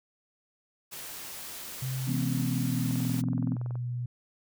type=noise; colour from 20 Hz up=white; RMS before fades=-41 dBFS; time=0.91-3.22 s; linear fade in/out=20 ms
type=tone with pitch glide; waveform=sine; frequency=130.81 to 122.05 Hz; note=C3 to B2; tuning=0 to -20 cents; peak=-30 dBFS; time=1.82-4.06 s; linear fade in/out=5 ms; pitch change=-120 cents; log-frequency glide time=2.19-3.13 s
type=chord; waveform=sine; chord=C# minor seventh; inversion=first; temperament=equal with one note detuned; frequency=164.81 / 207.7 / 246.9 / 271 Hz; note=E3 / G#3 / B3 / C#4; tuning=0 / 0 / 0 / -39 cents; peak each=-32 / -38 / -32 / -35 dBFS; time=2.07-3.56 s; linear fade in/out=10 ms
type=click train; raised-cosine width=1 ms; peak=-31 dBFS; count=19; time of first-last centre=2.91-3.755 s; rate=21.3 Hz
effects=none